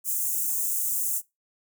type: high-pass noise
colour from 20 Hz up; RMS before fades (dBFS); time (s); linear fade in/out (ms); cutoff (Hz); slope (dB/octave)
white; -27; 0.04-1.22; 50; 6700; 48
effects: noise-tail reverb RT60 0.2 s tail -21 dB re dry